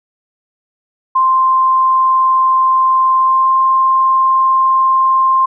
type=tone with pitch glide; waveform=sine; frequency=1046.5 to 1053.8 Hz; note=C6 to C6; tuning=0 to +12 cents; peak=-8 dBFS; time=1.15-5.46 s; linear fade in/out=10 ms; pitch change=+12 cents; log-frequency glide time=3.17-3.55 s; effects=none